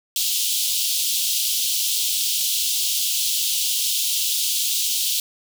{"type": "high-pass noise", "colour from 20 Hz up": "pink", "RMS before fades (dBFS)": -22, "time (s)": [0.16, 5.2], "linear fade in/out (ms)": 2, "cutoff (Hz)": 3000, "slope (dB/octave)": 48, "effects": []}